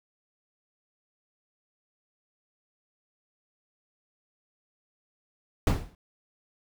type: noise with exponential decay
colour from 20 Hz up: brown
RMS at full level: -18 dBFS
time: 5.67-5.95 s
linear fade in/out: 1 ms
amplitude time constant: 60 ms
effects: none